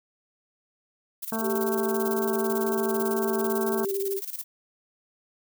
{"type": "noise with tremolo", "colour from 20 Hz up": "violet", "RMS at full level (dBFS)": -33, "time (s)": [1.22, 4.44], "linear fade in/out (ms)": 10, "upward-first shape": "square", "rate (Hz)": 18, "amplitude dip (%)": 75}
{"type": "harmonic tone", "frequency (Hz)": 223.3, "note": "A3", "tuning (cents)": 26, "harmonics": [1, 2, 3, 4, 5, 6, 7], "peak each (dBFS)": [-29, -35, -35, -36, -38, -43, -41], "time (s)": [1.32, 3.85], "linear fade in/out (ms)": 2}
{"type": "tone with vibrato", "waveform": "sine", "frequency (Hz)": 392.6, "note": "G4", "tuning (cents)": 3, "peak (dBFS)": -26, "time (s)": [1.41, 4.21], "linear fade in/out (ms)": 50, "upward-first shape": "sine", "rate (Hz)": 13, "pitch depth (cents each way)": 29}
{"effects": []}